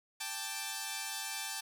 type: chord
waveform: 5% pulse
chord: G suspended second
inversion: none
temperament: equal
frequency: 784 / 880 / 1174.7 Hz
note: G5 / A5 / D6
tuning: 0 / 0 / 0 cents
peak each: -30 / -28 / -34 dBFS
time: 0.2-1.61 s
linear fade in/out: 10 ms
effects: none